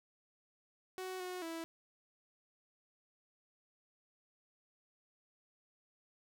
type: tone with pitch steps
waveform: sawtooth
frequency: 372.3 / 364.4 / 329 Hz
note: F#4 / F#4 / E4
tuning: +11 / -26 / -3 cents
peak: -37 dBFS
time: 0.98-1.64 s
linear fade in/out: 0 ms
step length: 220 ms
effects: none